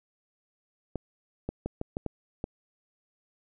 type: clicks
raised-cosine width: 2 ms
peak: -18 dBFS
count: 7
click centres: 0.957 / 1.49 / 1.66 / 1.814 / 1.969 / 2.063 / 2.441 s
effects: none